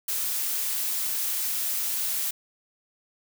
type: noise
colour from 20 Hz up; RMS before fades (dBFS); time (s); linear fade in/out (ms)
blue; -28; 0.08-2.31; 5
effects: none